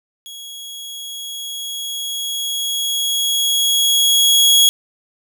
sawtooth tone with level ramp, 3326 Hz, G#7, 2 cents sharp, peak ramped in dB -29 to -5 dBFS, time 0.26-4.69 s, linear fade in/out 0 ms, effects none

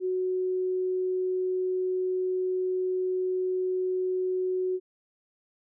sine tone, 369.6 Hz, F#4, 2 cents flat, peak -25 dBFS, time 0-4.8 s, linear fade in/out 50 ms, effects none

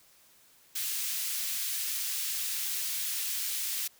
white high-pass noise, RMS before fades -33 dBFS, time 0.75-3.88 s, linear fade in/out 10 ms, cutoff 2400 Hz, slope 12 dB/octave, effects white hiss -61 dBFS RMS until 3.99 s

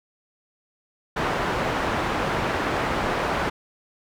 white low-pass noise, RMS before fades -25 dBFS, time 1.16-3.5 s, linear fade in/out 10 ms, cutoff 1300 Hz, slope 12 dB/octave, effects none

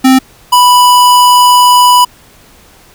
square tone pair in turn, 261.6 / 987.7 Hz, C4 / B5, 0 / 0 cents, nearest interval octave + major seventh, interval 2300 cents, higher second, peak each -3 dBFS, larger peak neither, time 0.04-0.19 / 0.52-2.05 s, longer second, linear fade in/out 10 ms, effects pink hiss -41 dBFS RMS until 2.94 s

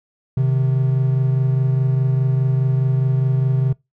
triangle tone pair together, 130.44 / 155.3 Hz, C3 / D#3, -5 / -3 cents, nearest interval minor third, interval 302 cents, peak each -13 / -21 dBFS, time 0.37-3.73 s, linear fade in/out 5 ms, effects noise-tail reverb RT60 0.2 s tail -23 dB re dry

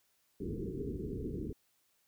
white low-pass noise, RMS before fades -39 dBFS, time 0.4-1.53 s, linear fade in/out 5 ms, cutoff 440 Hz, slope 96 dB/octave, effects white hiss -74 dBFS RMS until 2.07 s

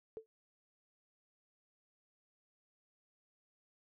sine tone with exponential decay, 443 Hz, A4, 12 cents sharp, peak -38 dBFS, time 0.17-0.26 s, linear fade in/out 0 ms, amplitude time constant 19 ms, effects none

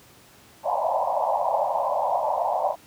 pink band-pass noise, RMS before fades -24 dBFS, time 0.63-2.76 s, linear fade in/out 50 ms, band 560 to 1000 Hz, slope 96 dB/octave, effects pink hiss -52 dBFS RMS until 2.86 s + high-pass 80 Hz 12 dB/octave

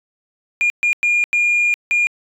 sine tone bursts at uneven times, 2419 Hz, D#7, 49 cents flat, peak -11 dBFS, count 5, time 0.61-0.7 / 0.83-0.93 / 1.03-1.24 / 1.33-1.74 / 1.91-2.07 s, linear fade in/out 0 ms, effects tanh soft clip ceiling -11 dBFS

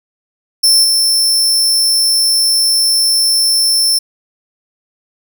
sawtooth tone with level steps, 5350 Hz, E8, 25 cents sharp, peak -4 / -7 dBFS, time 0.63-3.99 s, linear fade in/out 10 ms, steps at 0.83 s, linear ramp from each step 20 ms, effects none

